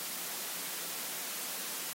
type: high-pass noise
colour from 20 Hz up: white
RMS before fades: -39 dBFS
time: 0-1.93 s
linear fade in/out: 0 ms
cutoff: 150 Hz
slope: 96 dB/octave
effects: AAC 48 kbps